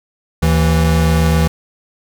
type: tone pair together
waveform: square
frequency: 77.1 / 163.69 Hz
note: D#2 / E3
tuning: -15 / -12 cents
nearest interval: octave + minor second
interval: 1303 cents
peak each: -14 dBFS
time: 0.42-1.48 s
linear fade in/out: 10 ms
effects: none